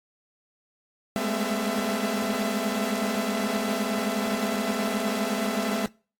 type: tone cluster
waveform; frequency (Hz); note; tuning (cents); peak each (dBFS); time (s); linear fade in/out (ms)
sawtooth; 202 / 209.9 / 221.2 / 254.5 / 669; G#3 / G#3 / A3 / C4 / E5; -48 / +19 / +9 / -48 / +25; -28; 1.16-5.86; 0
effects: noise-tail reverb RT60 0.4 s tail -25 dB re dry + AAC 64 kbps

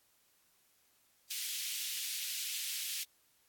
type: high-pass noise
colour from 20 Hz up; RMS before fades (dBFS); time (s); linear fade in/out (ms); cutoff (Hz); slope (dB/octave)
pink; -39; 1.3-3.04; 10; 2600; 24
effects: white hiss -71 dBFS RMS until 3.48 s + AAC 64 kbps

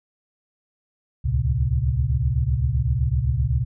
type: tone cluster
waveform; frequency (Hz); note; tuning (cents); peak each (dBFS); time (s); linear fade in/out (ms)
sine; 67.1 / 74.9 / 113.3 / 131.8; C2 / D2 / A#2 / C3; +44 / +35 / -49 / +13; -24; 1.24-3.65; 20
effects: none

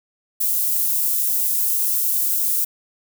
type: high-pass noise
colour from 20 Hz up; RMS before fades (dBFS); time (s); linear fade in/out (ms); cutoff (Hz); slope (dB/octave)
white; -20; 0.4-2.65; 10; 12000; 12
effects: none

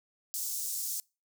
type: high-pass noise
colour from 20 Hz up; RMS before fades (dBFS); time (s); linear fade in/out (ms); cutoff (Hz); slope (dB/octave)
pink; -35; 0.34-1; 0; 6000; 24
effects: noise-tail reverb RT60 0.3 s tail -26 dB re dry

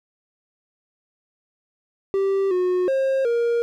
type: tone with pitch steps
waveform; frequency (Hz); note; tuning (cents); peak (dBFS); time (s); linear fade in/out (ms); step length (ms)
triangle; 390.4 / 363.4 / 535 / 470.3; G4 / F#4 / C5 / A#4; -7 / -31 / +38 / +15; -16; 2.14-3.62; 0; 370
effects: none

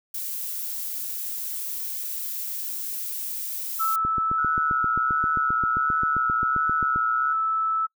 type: noise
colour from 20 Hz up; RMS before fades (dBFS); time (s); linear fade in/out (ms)
violet; -31; 0.14-3.96; 5
type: tone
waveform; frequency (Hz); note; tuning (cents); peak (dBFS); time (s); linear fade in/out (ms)
sine; 1311; E6; -10; -21; 3.79-7.87; 20
type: click train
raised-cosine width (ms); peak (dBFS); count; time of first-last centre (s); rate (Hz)
3; -20; 23; 4.05-6.96; 7.56
type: tone with vibrato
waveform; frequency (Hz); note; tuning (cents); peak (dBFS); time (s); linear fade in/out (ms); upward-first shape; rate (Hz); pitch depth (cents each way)
sine; 1447; F#6; -39; -27; 4.38-7.33; 5; sine; 1.4; 24
effects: noise-tail reverb RT60 0.1 s tail -25 dB re dry

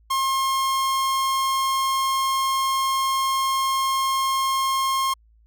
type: tone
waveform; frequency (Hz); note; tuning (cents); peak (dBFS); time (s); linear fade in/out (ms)
45% pulse; 1070; C6; +38; -20; 0.1-5.14; 10
effects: added 55 Hz sine -53 dBFS peak until 5.46 s

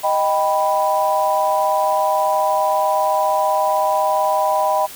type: chord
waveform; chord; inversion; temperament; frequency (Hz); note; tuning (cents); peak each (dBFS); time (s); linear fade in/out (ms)
sine; Eb augmented; none; equal; 622.3 / 784 / 987.8; Eb5 / G5 / B5; 0 / 0 / 0; -19; 0.03-4.87; 20
effects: white hiss -36 dBFS RMS until 4.95 s

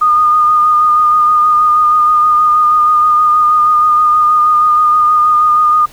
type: tone with vibrato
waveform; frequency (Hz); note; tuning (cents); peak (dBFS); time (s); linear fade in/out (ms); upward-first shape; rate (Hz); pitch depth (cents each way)
sine; 1224; D#6; -29; -6; 0.01-5.86; 10; sine; 6.3; 20
effects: pink hiss -39 dBFS RMS until 5.92 s

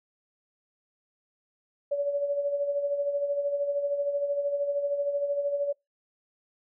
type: tone with tremolo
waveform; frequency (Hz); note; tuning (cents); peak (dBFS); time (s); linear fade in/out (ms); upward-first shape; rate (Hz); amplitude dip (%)
sine; 570; C#5; +48; -23; 1.91-5.73; 10; sine; 13; 55
effects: noise-tail reverb RT60 0.2 s tail -26 dB re dry

